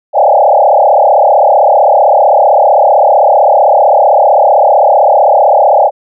sine tone with frequency modulation, 698.5 Hz, F5, in tune, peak -3 dBFS, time 0.13-5.91 s, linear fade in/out 50 ms, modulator 35.6 Hz, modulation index 4.1, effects none

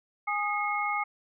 sine tone cluster, 825 / 1236 / 2164 Hz, G#5 / D#6 / C#7, -12 / -12 / -42 cents, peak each -31 dBFS, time 0.27-1.04 s, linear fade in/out 10 ms, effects none

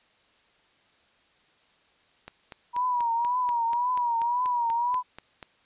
click train, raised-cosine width 0.3 ms, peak -24 dBFS, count 14, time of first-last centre 2.28-5.428 s, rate 4.13 Hz
sine tone with vibrato, 961 Hz, B5, 48 cents flat, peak -23 dBFS, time 2.73-5.03 s, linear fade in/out 50 ms, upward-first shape triangle, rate 1.9 Hz, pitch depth 89 cents each way
effects white hiss -63 dBFS RMS until 5.65 s + resampled to 8000 Hz

